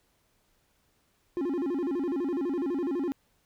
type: tone with vibrato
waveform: triangle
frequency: 310.2 Hz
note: D#4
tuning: 5 cents flat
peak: -25 dBFS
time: 1.37-3.12 s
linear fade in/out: 0 ms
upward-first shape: square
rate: 12 Hz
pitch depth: 220 cents each way
effects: pink hiss -70 dBFS RMS until 3.45 s